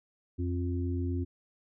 harmonic tone, 88 Hz, F2, 14 cents sharp, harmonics 1 / 3 / 4, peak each -30 / -35 / -39 dBFS, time 0.38-1.25 s, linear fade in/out 20 ms, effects none

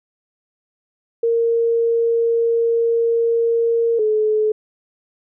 sine tone pair in turn, 462.8 / 429.8 Hz, A#4 / A4, -13 / -41 cents, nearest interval minor second, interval 128 cents, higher first, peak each -14 dBFS, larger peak neither, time 1.23-3.99 / 3.99-4.52 s, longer first, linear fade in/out 5 ms, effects none

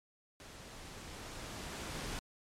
pink noise with level ramp, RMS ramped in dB -52 to -40 dBFS, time 0.4-2.19 s, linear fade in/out 0 ms, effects low-pass 9000 Hz 12 dB/octave + MP3 96 kbps

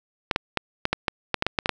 clicks, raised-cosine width 0.3 ms, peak -5 dBFS, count 12, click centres 0.312 / 0.361 / 0.573 / 0.854 / 0.93 / 1.082 / 1.343 / 1.424 / 1.466 / 1.588 / 1.659 / 1.693 s, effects none

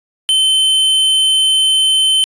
square tone, 3075 Hz, G7, 34 cents flat, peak -10 dBFS, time 0.29-2.24 s, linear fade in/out 0 ms, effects resampled to 22050 Hz

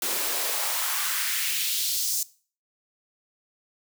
white noise with high-pass filter sweep, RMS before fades -27 dBFS, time 0.02-2.23 s, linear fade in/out 2 ms, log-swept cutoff 290 to 6400 Hz, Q 1.8, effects noise-tail reverb RT60 0.4 s tail -19 dB re dry

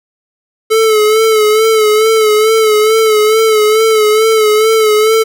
square tone with vibrato, 434.7 Hz, A4, 21 cents flat, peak -7 dBFS, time 0.7-5.24 s, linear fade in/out 20 ms, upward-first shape sine, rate 2.3 Hz, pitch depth 45 cents each way, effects none

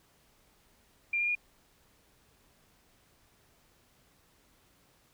sine tone with pitch steps, 2387 / 2409 / 2432 Hz, D7 / D7 / D#7, +28 / +43 / -40 cents, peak -27 dBFS, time 1.13-1.352 s, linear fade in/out 5 ms, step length 74 ms, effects pink hiss -66 dBFS RMS until 5.13 s

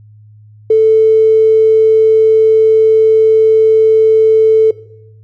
triangle tone with tanh clipping, 440 Hz, A4, in tune, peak -4 dBFS, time 0.7-4.71 s, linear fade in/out 5 ms, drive 3 dB, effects noise-tail reverb RT60 0.8 s tail -18 dB re dry + added 106 Hz sine -37 dBFS peak until 5.23 s

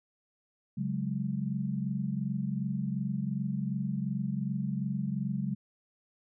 sine chord, C# suspended fourth, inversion none, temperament equal, 138.59 / 185 / 207.7 Hz, C#3 / F#3 / G#3, 0 / 0 / 0 cents, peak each -34 dBFS, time 0.77-5.55 s, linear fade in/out 10 ms, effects none

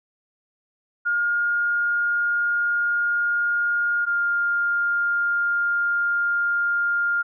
sine tone pair in turn, 1419 / 1405.1 Hz, F6 / F6, +27 / +10 cents, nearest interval unison, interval 17 cents, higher first, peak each -19 dBFS, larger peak neither, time 1.05-4.06 / 4.06-7.23 s, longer second, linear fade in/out 20 ms, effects none

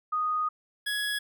sine / 25% pulse tone pair in turn, 1241 / 1675.2 Hz, D#6 / G#6, -5 / +15 cents, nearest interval perfect fourth, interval 520 cents, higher second, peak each -25 / -24 dBFS, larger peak second, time 0.12-0.49 / 0.86-1.19 s, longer first, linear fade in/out 10 ms, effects none

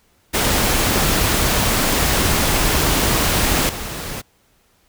pink noise with level steps, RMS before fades -17 / -28 dBFS, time 0.33-4.22 s, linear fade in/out 20 ms, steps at 3.69 s, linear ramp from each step 2 ms, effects pink hiss -59 dBFS RMS until 4.88 s

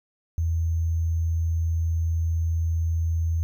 sine tone with sample-and-hold, 82.41 Hz, E2, in tune, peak -21 dBFS, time 0.38-3.43 s, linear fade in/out 0 ms, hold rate 6300 Hz, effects none

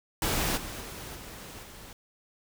pink noise with level steps, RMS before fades -28 / -39 / -41 / -44 / -47 dBFS, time 0.22-1.93 s, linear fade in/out 2 ms, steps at 0.56 / 0.8 / 1.14 / 1.62 s, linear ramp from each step 20 ms, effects none

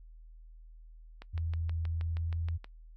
click train, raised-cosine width 0.3 ms, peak -30 dBFS, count 10, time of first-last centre 1.22-2.644 s, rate 6.32 Hz
sine tone with pitch glide, 82.41 to 83.13 Hz, E2 to E2, 0 to +15 cents, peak -31 dBFS, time 1.33-2.58 s, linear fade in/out 20 ms, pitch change +15 cents, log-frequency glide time 1.87-2.3 s
effects noise-tail reverb RT60 0.1 s tail -21 dB re dry + added 40 Hz sine -49 dBFS peak until 2.96 s

